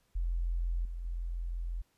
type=tone with level steps; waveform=sine; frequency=42.8 Hz; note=F1; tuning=34 cents flat; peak=-29 / -36 / -33 dBFS; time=0.15-1.82 s; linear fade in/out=10 ms; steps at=0.85 / 1.05 s; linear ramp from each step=2 ms; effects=pink hiss -73 dBFS RMS until 1.97 s + resampled to 32000 Hz